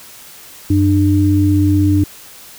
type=tone pair together; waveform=sine; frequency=94.4 / 299.7 Hz; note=F#2 / D4; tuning=+35 / +35 cents; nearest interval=octave + minor sixth; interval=2000 cents; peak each=-12 dBFS; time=0.7-2.04 s; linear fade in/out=5 ms; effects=white hiss -38 dBFS RMS until 2.58 s